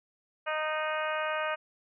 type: harmonic tone with a mistuned harmonic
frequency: 309.4 Hz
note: D#4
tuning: 10 cents flat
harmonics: 2 / 3 / 4 / 5 / 6 / 7 / 8 / 9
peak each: -33 / -38 / -35 / -36 / -41 / -44 / -40 / -44 dBFS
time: 0.46-1.56 s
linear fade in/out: 20 ms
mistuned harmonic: 9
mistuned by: +48 cents
effects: none